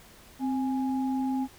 sine tone pair together, 261.6 / 830.5 Hz, C4 / G#5, 0 / 0 cents, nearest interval octave + minor sixth, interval 2000 cents, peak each -26 / -35 dBFS, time 0.39-1.48 s, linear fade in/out 50 ms, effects pink hiss -53 dBFS RMS until 1.58 s

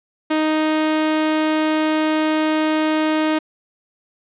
sawtooth tone, 311.1 Hz, D#4, in tune, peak -12 dBFS, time 0.3-3.39 s, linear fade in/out 10 ms, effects resampled to 8000 Hz + 9-bit

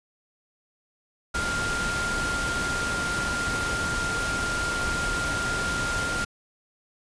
sine tone in noise, 1400 Hz, F6, 4 cents sharp, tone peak -27 dBFS, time 1.34-6.25 s, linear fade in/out 10 ms, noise pink, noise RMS -30 dBFS, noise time 1.34-6.25 s, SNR 0 dB, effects resampled to 22050 Hz

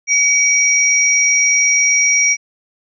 sine tone pair together, 2272 / 5709 Hz, C#7 / F8, +42 / +37 cents, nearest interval octave + major third, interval 1595 cents, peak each -13 dBFS, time 0.07-2.37 s, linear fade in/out 50 ms, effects none

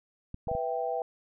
clicks, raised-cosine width 5 ms, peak -26 dBFS, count 4, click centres 0.344 / 0.473 / 0.515 / 0.551 s
sine chord, E minor, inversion second, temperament equal, 493.9 / 659.3 / 784 Hz, B4 / E5 / G5, 0 / 0 / 0 cents, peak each -33 dBFS, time 0.48-1.02 s, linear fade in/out 2 ms
effects none

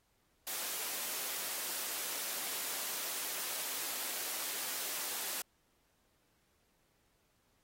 white high-pass noise, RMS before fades -39 dBFS, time 0.47-5.42 s, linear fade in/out 2 ms, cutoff 300 Hz, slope 12 dB/octave, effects pink hiss -75 dBFS RMS until 7.63 s + AAC 48 kbps

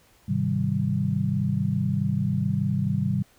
sine chord, Ab major seventh, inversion none, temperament equal with one note detuned, 103.83 / 130.81 / 155.56 / 194.08 Hz, Ab2 / C3 / Eb3 / G3, 0 / 0 / 0 / -17 cents, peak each -29 / -27 / -28 / -26 dBFS, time 0.28-3.23 s, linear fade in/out 10 ms, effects pink hiss -59 dBFS RMS until 3.38 s

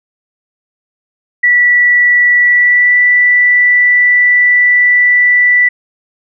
sine tone with pitch glide, 1950 to 1970.4 Hz, B6 to B6, -23 to -5 cents, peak -5 dBFS, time 1.43-5.69 s, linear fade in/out 10 ms, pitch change +18 cents, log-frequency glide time 2.41-2.98 s, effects none

